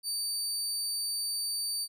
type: tone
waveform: 25% pulse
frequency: 4606 Hz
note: D8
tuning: 34 cents flat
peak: -26 dBFS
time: 0.03-1.88 s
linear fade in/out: 50 ms
effects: none